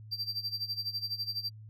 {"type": "tone with tremolo", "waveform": "triangle", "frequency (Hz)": 4699, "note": "D8", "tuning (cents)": 0, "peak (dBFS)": -29, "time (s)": [0.11, 1.5], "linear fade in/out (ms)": 20, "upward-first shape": "sine", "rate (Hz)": 12, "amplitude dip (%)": 85, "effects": ["added 108 Hz sine -46 dBFS peak until 1.69 s"]}